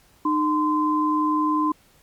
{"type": "tone pair together", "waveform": "sine", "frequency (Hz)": [305.2, 1031.3], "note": ["D#4", "C6"], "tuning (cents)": [-33, -25], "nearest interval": "octave + major sixth", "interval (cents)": 2108, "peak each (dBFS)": -21, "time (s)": [0.25, 1.72], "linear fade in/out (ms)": 5, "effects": ["pink hiss -57 dBFS RMS until 2.02 s", "MP3 96 kbps"]}